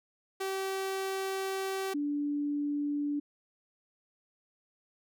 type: tone pair in turn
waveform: sawtooth / sine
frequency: 385 / 290.7 Hz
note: G4 / D4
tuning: -31 / -18 cents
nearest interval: perfect fourth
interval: 487 cents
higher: first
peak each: -28 / -29 dBFS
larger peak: first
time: 0.4-1.94 / 1.94-3.2 s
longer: first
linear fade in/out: 10 ms
effects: none